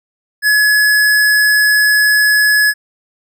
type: tone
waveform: square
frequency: 1697 Hz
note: G#6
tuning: 37 cents sharp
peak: -9 dBFS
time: 0.42-2.74 s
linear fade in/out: 50 ms
effects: none